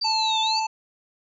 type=linear two-way sweep; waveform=sine; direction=down then up; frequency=4705 to 3462 to 4705 Hz; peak=-23 dBFS; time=0.01-0.6 s; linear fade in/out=10 ms; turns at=0.41 s
type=harmonic tone; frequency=880 Hz; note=A5; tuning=in tune; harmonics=1 / 3 / 5 / 7 / 8; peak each=-23 / -33 / -37 / -40 / -41 dBFS; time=0.04-0.67 s; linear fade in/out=10 ms
effects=none

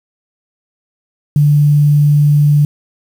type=tone with quantisation; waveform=sine; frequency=146.83 Hz; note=D3; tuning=in tune; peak=-6 dBFS; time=1.36-2.65 s; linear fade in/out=2 ms; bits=6; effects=none

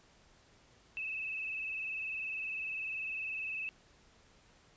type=tone with vibrato; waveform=sine; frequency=2609 Hz; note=E7; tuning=18 cents flat; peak=-36 dBFS; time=0.97-3.69 s; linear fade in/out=0 ms; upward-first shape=sine; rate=20 Hz; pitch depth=49 cents each way; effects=pink hiss -64 dBFS RMS until 4.76 s + resampled to 16000 Hz

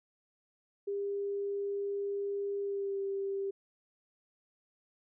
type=tone with pitch glide; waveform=sine; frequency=401.3 to 393.3 Hz; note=G4 to G4; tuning=+41 to +6 cents; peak=-32 dBFS; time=0.87-3.51 s; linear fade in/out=10 ms; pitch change=-35 cents; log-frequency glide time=2.61-3 s; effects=none

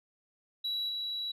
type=tone with level steps; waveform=sine; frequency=3911 Hz; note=B7; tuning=18 cents flat; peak=-29 / -32 dBFS; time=0.64-1.32 s; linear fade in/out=10 ms; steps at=0.88 s; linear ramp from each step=20 ms; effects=tanh soft clip ceiling -29 dBFS

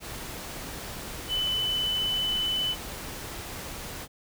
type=tone in noise; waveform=sine; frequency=3005 Hz; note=F#7; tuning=26 cents sharp; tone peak=-25 dBFS; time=1.28-2.76 s; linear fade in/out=50 ms; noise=pink; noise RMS=-38 dBFS; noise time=0-4.08 s; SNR=+10 dB; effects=none

